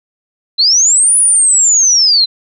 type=linear two-way sweep; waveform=sine; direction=up then down; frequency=4000 to 9956 to 4000 Hz; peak=-6 dBFS; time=0.58-2.26 s; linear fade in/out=20 ms; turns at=1.17 s; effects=none